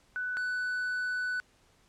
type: tone pair in turn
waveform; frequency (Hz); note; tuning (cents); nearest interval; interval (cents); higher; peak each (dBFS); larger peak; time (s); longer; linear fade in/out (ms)
sine / triangle; 1492 / 1492; F#6 / F#6; +14 / +14; unison; 0; neither; -31 / -28; second; 0.16-0.37 / 0.37-1.4; second; 0
effects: pink hiss -65 dBFS RMS until 1.88 s + low-pass 9000 Hz 12 dB/octave